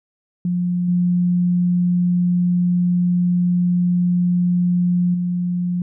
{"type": "tone with level steps", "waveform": "sine", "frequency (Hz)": 177.3, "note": "F3", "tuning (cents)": 26, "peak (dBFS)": [-17, -14, -18], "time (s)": [0.45, 5.82], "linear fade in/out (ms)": 2, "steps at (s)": [0.88, 5.14], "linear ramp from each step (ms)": 5, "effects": []}